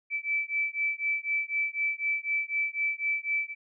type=beating tone pair; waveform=sine; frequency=2314 / 2318 Hz; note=D7 / D7; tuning=-26 / -23 cents; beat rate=4 Hz; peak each=-30 dBFS; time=0.1-3.55 s; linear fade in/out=50 ms; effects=none